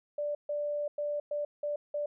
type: tone bursts at uneven times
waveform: sine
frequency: 587.3 Hz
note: D5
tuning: in tune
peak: -30 dBFS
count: 6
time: 0.18-0.35 / 0.49-0.88 / 0.98-1.2 / 1.31-1.45 / 1.63-1.76 / 1.94-2.06 s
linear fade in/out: 5 ms
effects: none